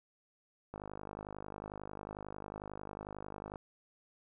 click train, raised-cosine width 1 ms, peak -29 dBFS, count 145, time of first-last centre 0.74-3.558 s, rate 51.1 Hz, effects none

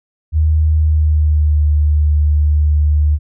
sine tone with pitch glide, 77.78 to 74.87 Hz, D#2 to D2, 0 to +34 cents, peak -9 dBFS, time 0.32-3.19 s, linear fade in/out 50 ms, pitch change -66 cents, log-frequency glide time 0.77-1.66 s, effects none

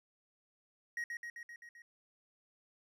triangle tone with echo, 1888 Hz, A#6, 22 cents sharp, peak -34 dBFS, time 0.97-1.04 s, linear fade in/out 2 ms, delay 130 ms, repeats 6, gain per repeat -3 dB, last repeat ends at 1.82 s, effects none

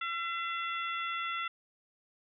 harmonic tone with a mistuned harmonic, 677 Hz, E5, 46 cents sharp, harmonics 2 / 3 / 4 / 5, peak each -35 / -39 / -41 / -43 dBFS, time 0.01-1.48 s, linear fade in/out 5 ms, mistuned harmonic 5, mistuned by +24 cents, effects none

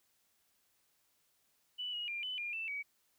sine tone with pitch steps, 2972 / 2892 / 2392 / 3010 / 2410 / 2658 / 2268 Hz, F#7 / F#7 / D7 / F#7 / D7 / E7 / C#7, +7 / -40 / +31 / +29 / +44 / +14 / +39 cents, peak -37 dBFS, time 1.78-2.83 s, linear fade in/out 20 ms, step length 150 ms, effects white hiss -75 dBFS RMS until 3.18 s

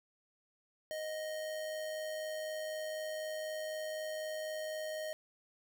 square tone with amplitude modulation, 622.3 Hz, D#5, in tune, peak -37 dBFS, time 0.91-5.13 s, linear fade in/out 0 ms, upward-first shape sine, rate 104 Hz, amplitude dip 35%, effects none

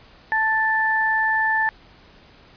sine tone pair together, 879.5 / 1761 Hz, A5 / A6, -1 / +1 cents, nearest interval octave, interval 1202 cents, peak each -22 / -19 dBFS, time 0.32-1.69 s, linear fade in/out 0 ms, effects pink hiss -50 dBFS RMS until 2.56 s + resampled to 11025 Hz

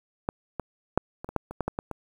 clicks, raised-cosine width 1 ms, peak -12 / -16 / -6 / -22 / -22 / -10 / -23 / -12 / -13 / -15 / -19 dBFS, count 11, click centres 0.289 / 0.597 / 0.976 / 1.245 / 1.29 / 1.363 / 1.51 / 1.607 / 1.68 / 1.789 / 1.913 s, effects 8-bit

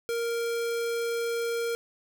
square tone, 466.2 Hz, A#4, in tune, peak -28 dBFS, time 0.09-1.75 s, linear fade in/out 0 ms, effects none

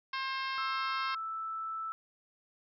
harmonic tone, 532 Hz, C5, 29 cents sharp, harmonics 2 / 3 / 4 / 5 / 6 / 7 / 8 / 9 / 10, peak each -36 / -40 / -42 / -44 / -46 / -47 / -48 / -49 / -50 dBFS, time 0.13-1.15 s, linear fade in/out 5 ms
sine tone, 1318.5 Hz, E6, in tune, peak -35 dBFS, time 0.58-1.92 s, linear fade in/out 0 ms
effects none

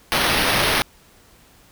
violet noise with sample-and-hold, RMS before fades -19 dBFS, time 0.12-0.82 s, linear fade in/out 0 ms, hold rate 7350 Hz, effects pink hiss -52 dBFS RMS until 1.71 s

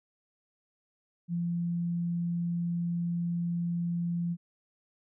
sine tone, 171.8 Hz, F3, 28 cents flat, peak -28 dBFS, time 1.28-4.37 s, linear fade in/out 50 ms, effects none

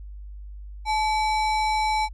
sine tone with sample-and-hold, 863 Hz, A5, 34 cents flat, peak -20 dBFS, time 0.85-2.09 s, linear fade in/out 50 ms, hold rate 3150 Hz, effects added 50 Hz sine -36 dBFS peak until 2.13 s + low-pass 6000 Hz 12 dB/octave

